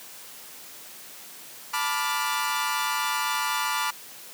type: chord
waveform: sawtooth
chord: B half-diminished seventh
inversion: third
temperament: equal with one note detuned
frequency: 880 / 987.8 / 1174.7 / 1413.1 Hz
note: A5 / B5 / D6 / F6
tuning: 0 / 0 / 0 / +20 cents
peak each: -28 / -26 / -26 / -28 dBFS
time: 1.73-3.91 s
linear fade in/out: 10 ms
effects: white hiss -44 dBFS RMS until 4.33 s + high-pass 150 Hz 12 dB/octave